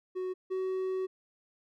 triangle tone pair in turn, 370 / 375.8 Hz, F#4 / F#4, 0 / +27 cents, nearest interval unison, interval 27 cents, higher second, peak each -30 / -28 dBFS, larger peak second, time 0.15-0.34 / 0.5-1.07 s, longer second, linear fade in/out 20 ms, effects none

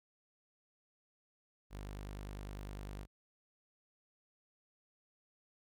sawtooth tone, 49.94 Hz, G1, 33 cents sharp, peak -40 dBFS, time 1.7-3.07 s, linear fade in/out 50 ms, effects none

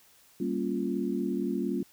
sine chord, G half-diminished seventh, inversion none, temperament equal, 196 / 233.1 / 277.2 / 349.2 Hz, G3 / Bb3 / Db4 / F4, 0 / 0 / 0 / 0 cents, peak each -33 dBFS, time 0.4-1.83 s, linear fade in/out 5 ms, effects white hiss -60 dBFS RMS until 1.92 s

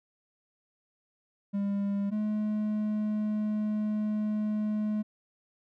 triangle tone pair in turn, 200.5 / 212.4 Hz, G3 / G#3, +39 / +39 cents, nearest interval minor second, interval 100 cents, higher second, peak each -25 dBFS, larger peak neither, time 1.53-2.11 / 2.11-5.03 s, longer second, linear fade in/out 20 ms, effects none

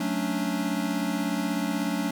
square chord, D major seventh, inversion first, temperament equal, 185 / 220 / 277.2 / 293.7 Hz, F#3 / A3 / C#4 / D4, 0 / 0 / 0 / 0 cents, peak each -32 dBFS, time 0-2.11 s, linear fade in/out 5 ms, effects none

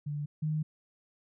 sine tone pair in turn, 146.83 / 154.2 Hz, D3 / D#3, 0 / -15 cents, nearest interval minor second, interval 85 cents, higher second, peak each -32 / -28 dBFS, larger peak second, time 0.06-0.26 / 0.42-0.63 s, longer second, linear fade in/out 10 ms, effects none

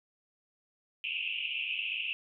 white band-pass noise, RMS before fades -35 dBFS, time 1.04-2.13 s, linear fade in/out 0 ms, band 2500 to 2900 Hz, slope 96 dB/octave, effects none

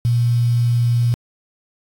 sine tone with quantisation, 119.6 Hz, A#2, 45 cents sharp, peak -13 dBFS, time 0.05-1.14 s, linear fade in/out 0 ms, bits 6, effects AAC 64 kbps

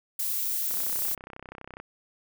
violet noise, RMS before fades -29 dBFS, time 0.19-1.15 s, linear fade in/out 5 ms
click train, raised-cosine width 0.5 ms, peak -26 dBFS, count 36, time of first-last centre 0.71-1.8 s, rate 32.1 Hz
effects none

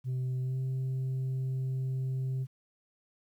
sine tone with pitch glide, 128.2 to 130.97 Hz, C3 to C3, -35 to +2 cents, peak -27 dBFS, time 0.04-2.47 s, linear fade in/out 50 ms, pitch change +37 cents, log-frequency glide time 0.41-0.58 s, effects tanh soft clip ceiling -29 dBFS + 11-bit

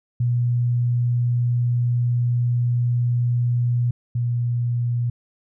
sine tone pair in turn, 121.1 / 120.19 Hz, B2 / B2, -34 / -47 cents, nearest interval unison, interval 13 cents, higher first, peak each -17 / -19 dBFS, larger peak first, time 0.2-3.91 / 4.15-5.1 s, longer first, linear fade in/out 5 ms, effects none

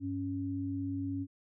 sine tone pair together, 98 / 277.2 Hz, G2 / C#4, 0 / 0 cents, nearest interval octave + tritone, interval 1800 cents, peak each -38 / -34 dBFS, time 0-1.27 s, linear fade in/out 50 ms, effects none

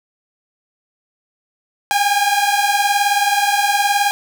sawtooth beating tone pair, 802 / 821 Hz, G5 / G#5, +39 / -20 cents, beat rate 19 Hz, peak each -13 dBFS, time 1.91-4.11 s, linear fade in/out 0 ms, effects none

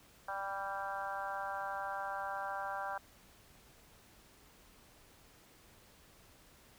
harmonic tone with a mistuned harmonic, 196.6 Hz, G3, 5 cents sharp, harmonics 3 / 4 / 5 / 6 / 7 / 8, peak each -46 / -41 / -44 / -47 / -45 / -45 dBFS, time 0.28-2.98 s, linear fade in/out 5 ms, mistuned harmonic 6, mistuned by -22 cents, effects pink hiss -62 dBFS RMS until 6.78 s

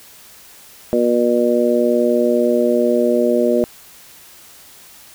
harmonic tone, 120.3 Hz, B2, 45 cents flat, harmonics 2 / 3 / 4 / 5, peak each -18 / -18 / -18 / -18 dBFS, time 0.93-3.64 s, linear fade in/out 0 ms, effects white hiss -43 dBFS RMS until 5.14 s

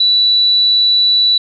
sine tone, 3951 Hz, B7, in tune, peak -8 dBFS, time 0-1.38 s, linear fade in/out 5 ms, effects none

